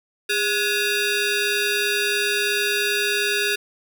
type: ring-modulated tone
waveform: 15% pulse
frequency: 1046.5 Hz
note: C6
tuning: in tune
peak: -10 dBFS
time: 0.29-3.56 s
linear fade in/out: 10 ms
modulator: 638 Hz
effects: none